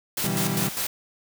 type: noise with tremolo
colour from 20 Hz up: white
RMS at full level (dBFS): -27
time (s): 0.17-0.87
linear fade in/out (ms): 5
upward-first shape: square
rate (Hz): 5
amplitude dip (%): 60
type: chord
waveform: 35% pulse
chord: E minor seventh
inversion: second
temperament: equal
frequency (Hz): 123.47 / 146.83 / 164.81 / 196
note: B2 / D3 / E3 / G3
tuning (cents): 0 / 0 / 0 / 0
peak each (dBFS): -30 / -32 / -28 / -26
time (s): 0.24-0.69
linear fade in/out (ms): 5
effects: none